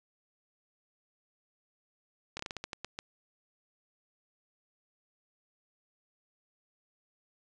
slowing click train, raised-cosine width 0.2 ms, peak -20 dBFS, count 10, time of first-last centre 2.37-2.989 s, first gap 24 ms, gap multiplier 1.25, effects resampled to 22050 Hz

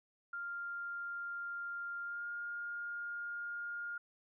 sine tone with pitch glide, 1396.9 to 1414.8 Hz, F6 to F6, 0 to +22 cents, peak -39 dBFS, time 0.33-3.98 s, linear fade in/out 5 ms, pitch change +22 cents, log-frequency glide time 2.03-2.26 s, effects none

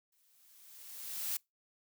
blue noise with exponential growth, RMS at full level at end -34 dBFS, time 0.12-1.37 s, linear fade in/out 5 ms, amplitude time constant 270 ms, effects noise-tail reverb RT60 0.2 s tail -25 dB re dry

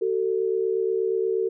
sine tone pair together, 378.7 / 447.1 Hz, F#4 / A4, +40 / +28 cents, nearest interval minor third, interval 288 cents, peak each -24 dBFS, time 0.01-1.49 s, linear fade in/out 10 ms, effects none

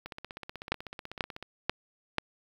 two click trains, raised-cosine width 0.3 ms, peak -24 / -10 dBFS, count 23 / 4, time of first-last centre 0.06-1.426 / 0.72-2.183 s, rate 16.1 / 2.05 Hz, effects 8-bit

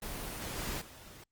pink noise with level steps, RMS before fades -40 / -38 / -52 dBFS, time 0.02-1.24 s, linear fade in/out 5 ms, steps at 0.56 / 0.8 s, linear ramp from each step 20 ms, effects Opus 24 kbps

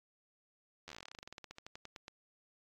slowing click train, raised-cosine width 0.2 ms, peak -30 dBFS, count 27, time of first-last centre 0.88-2.081 s, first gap 11 ms, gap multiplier 1.1, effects AAC 32 kbps

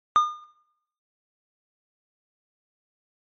triangle tone with exponential decay, 1215 Hz, D#6, 42 cents flat, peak -10 dBFS, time 0.16-0.44 s, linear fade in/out 0 ms, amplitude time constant 59 ms, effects noise-tail reverb RT60 0.8 s tail -20 dB re dry + MP3 32 kbps

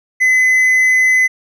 triangle tone, 2026 Hz, B6, 44 cents sharp, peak -7 dBFS, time 0.2-1.28 s, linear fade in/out 20 ms, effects resampled to 32000 Hz

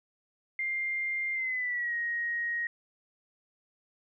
sine tone with pitch glide, 2100 to 1881.7 Hz, C7 to A#6, +6 to +16 cents, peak -29 dBFS, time 0.59-2.67 s, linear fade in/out 2 ms, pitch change -190 cents, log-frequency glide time 1.34-1.95 s, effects none

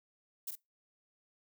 violet noise with echo, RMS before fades -39 dBFS, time 0.47-0.51 s, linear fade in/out 5 ms, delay 45 ms, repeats 1, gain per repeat -5 dB, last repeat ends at 0.555 s, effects noise-tail reverb RT60 0.2 s tail -23 dB re dry

